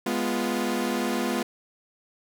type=chord; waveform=sawtooth; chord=F diminished; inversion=first; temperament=equal; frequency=207.7 / 246.9 / 349.2 Hz; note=Ab3 / Cb4 / F4; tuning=0 / 0 / 0 cents; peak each=-26 / -24 / -26 dBFS; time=0.06-1.43 s; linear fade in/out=5 ms; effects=none